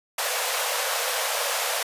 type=high-pass noise; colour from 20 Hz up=pink; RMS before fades=-26 dBFS; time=0.18-1.83 s; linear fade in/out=5 ms; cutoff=470 Hz; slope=96 dB/octave; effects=resampled to 32000 Hz